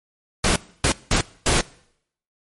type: noise bursts at uneven times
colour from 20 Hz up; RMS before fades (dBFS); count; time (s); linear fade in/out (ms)
pink; -18; 4; 0.44-0.56 / 0.84-0.92 / 1.11-1.21 / 1.46-1.61; 2
effects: noise-tail reverb RT60 0.7 s tail -22 dB re dry + MP3 48 kbps